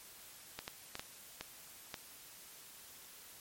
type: clicks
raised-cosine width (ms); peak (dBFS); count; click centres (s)
0.2; -23; 6; 0.59 / 0.679 / 0.954 / 0.995 / 1.41 / 1.942
effects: white hiss -55 dBFS RMS until 3.4 s + MP3 64 kbps